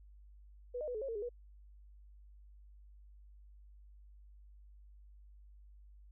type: tone with pitch steps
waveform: sine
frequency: 491.7 / 609 / 493.8 / 430.9 / 543 / 456.4 / 412.1 / 483.4 Hz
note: B4 / D#5 / B4 / A4 / C#5 / A#4 / G#4 / B4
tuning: -8 / -37 / 0 / -36 / -36 / -37 / -13 / -37 cents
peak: -37 dBFS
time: 0.74-1.292 s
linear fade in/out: 10 ms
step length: 69 ms
effects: added 50 Hz sine -55 dBFS peak until 6.11 s